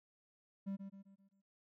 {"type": "tone with echo", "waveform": "triangle", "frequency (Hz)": 196, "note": "G3", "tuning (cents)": 0, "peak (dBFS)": -36, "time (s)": [0.66, 0.77], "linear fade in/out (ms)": 20, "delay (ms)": 130, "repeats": 5, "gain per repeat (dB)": -7, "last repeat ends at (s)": 1.42, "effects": []}